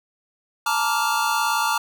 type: chord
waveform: square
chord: Bb major seventh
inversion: third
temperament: just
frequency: 874.1 / 932.3 / 1165.4 / 1398.5 Hz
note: A5 / Bb5 / D6 / F6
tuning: -12 / 0 / -14 / +2 cents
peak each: -26 dBFS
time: 0.66-1.78 s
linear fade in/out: 5 ms
effects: none